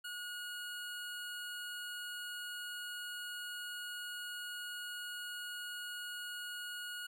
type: tone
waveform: 25% pulse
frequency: 1447 Hz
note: F#6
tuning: 39 cents flat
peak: -38 dBFS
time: 0.04-7.07 s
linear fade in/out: 10 ms
effects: none